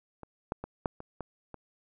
clicks, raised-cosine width 1 ms, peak -29 / -17 / -23 / -14 / -28 / -23 / -28 dBFS, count 7, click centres 0.233 / 0.521 / 0.64 / 0.858 / 1.004 / 1.207 / 1.543 s, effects none

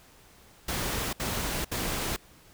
pink noise bursts, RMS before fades -31 dBFS, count 3, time 0.68-2.164 s, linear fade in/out 5 ms, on 450 ms, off 67 ms, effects pink hiss -56 dBFS RMS until 2.53 s

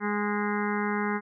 harmonic tone with a mistuned harmonic, 207.2 Hz, G#3, 4 cents flat, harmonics 1 / 2 / 4 / 5 / 6 / 7 / 8 / 9 / 10, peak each -29 / -32 / -35 / -36 / -37 / -37 / -38 / -39 / -39 dBFS, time 0-1.21 s, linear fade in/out 50 ms, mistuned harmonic 8, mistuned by -22 cents, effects none

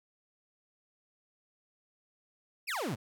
30% pulse exponential sweep, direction down, 2800 to 92.5 Hz, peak -30 dBFS, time 2.67-2.96 s, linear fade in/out 20 ms, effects none

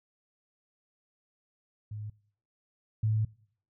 sine tone pair in turn, 106 / 108.79 Hz, G#2 / A2, +36 / -19 cents, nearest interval unison, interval 45 cents, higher second, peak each -36 / -24 dBFS, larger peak second, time 1.91-2.1 / 3.03-3.25 s, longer second, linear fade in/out 5 ms, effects noise-tail reverb RT60 0.6 s tail -23 dB re dry

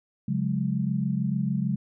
sine chord, C# suspended fourth, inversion none, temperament equal with one note detuned, 138.59 / 180.98 / 207.7 Hz, C#3 / F#3 / G#3, 0 / -38 / 0 cents, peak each -28 dBFS, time 0.28-1.76 s, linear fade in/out 5 ms, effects none

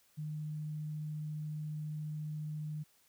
sine tone, 152.4 Hz, D#3, 36 cents flat, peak -37 dBFS, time 0.17-2.84 s, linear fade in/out 20 ms, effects white hiss -69 dBFS RMS until 3.08 s

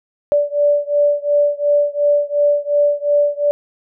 sine beating tone pair, 581 / 583.8 Hz, D5 / D5, -19 / -10 cents, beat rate 2.8 Hz, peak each -15 / -16 dBFS, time 0.32-3.51 s, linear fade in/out 0 ms, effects none

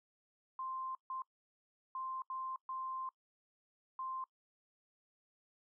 sine tone bursts at uneven times, 1046.5 Hz, C6, in tune, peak -39 dBFS, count 6, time 0.59-0.95 / 1.1-1.22 / 1.95-2.22 / 2.3-2.56 / 2.69-3.09 / 3.99-4.24 s, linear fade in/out 2 ms, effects noise-tail reverb RT60 0.1 s tail -23 dB re dry

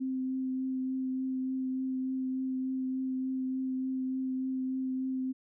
sine tone with vibrato, 260.6 Hz, C4, 7 cents flat, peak -30 dBFS, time 0-5.33 s, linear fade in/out 20 ms, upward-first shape triangle, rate 3.4 Hz, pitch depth 13 cents each way, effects none

